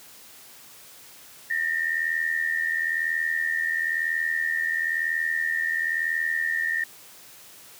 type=tone pair together; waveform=sine; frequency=1805 / 1886 Hz; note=A6 / A#6; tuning=+44 / +20 cents; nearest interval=minor second; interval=76 cents; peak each=-25 / -27 dBFS; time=1.5-6.84 s; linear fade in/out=5 ms; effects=white hiss -48 dBFS RMS until 7.79 s + high-pass 80 Hz 12 dB/octave